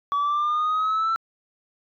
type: exponential sweep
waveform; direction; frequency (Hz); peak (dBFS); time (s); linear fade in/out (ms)
sine; up; 1136 to 1342; -18; 0.12-1.16; 0
effects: tanh soft clip ceiling -19 dBFS